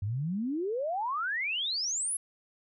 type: exponential sweep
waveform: sine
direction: up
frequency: 94 to 11175 Hz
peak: -29 dBFS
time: 0.02-2.17 s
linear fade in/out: 5 ms
effects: none